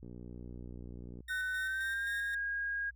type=click train; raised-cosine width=3 ms; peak=-35 dBFS; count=72; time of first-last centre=0.03-1.205 s; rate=60.4 Hz
type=tone with tremolo; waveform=30% pulse; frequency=1844 Hz; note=A#6; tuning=19 cents flat; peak=-39 dBFS; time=1.28-2.35 s; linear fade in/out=5 ms; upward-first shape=square; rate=3.8 Hz; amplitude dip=45%
type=tone with pitch glide; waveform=sine; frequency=1506 to 1632.8 Hz; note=F#6 to G#6; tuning=+30 to -30 cents; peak=-33 dBFS; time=1.29-2.91 s; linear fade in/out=20 ms; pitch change=+140 cents; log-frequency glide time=1.56-2.13 s
effects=added 61 Hz sine -54 dBFS peak until 2.95 s